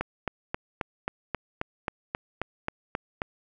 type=click train; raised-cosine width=0.5 ms; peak=-13 dBFS; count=13; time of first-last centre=0.01-3.219 s; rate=3.74 Hz; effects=none